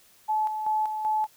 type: tone with tremolo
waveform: sine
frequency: 862 Hz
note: A5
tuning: 36 cents flat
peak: -22 dBFS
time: 0.28-1.27 s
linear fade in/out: 20 ms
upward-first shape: square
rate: 2.6 Hz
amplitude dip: 50%
effects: white hiss -58 dBFS RMS until 1.36 s